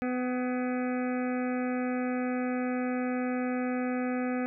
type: harmonic tone with a mistuned harmonic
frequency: 251.1 Hz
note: B3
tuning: 29 cents sharp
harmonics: 1 / 2 / 3 / 5 / 6 / 7 / 8 / 9 / 10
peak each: -29 / -35 / -39 / -43 / -45 / -46 / -47 / -48 / -49 dBFS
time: 0.02-4.46 s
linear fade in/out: 0 ms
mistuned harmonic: 7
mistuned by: -59 cents
effects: none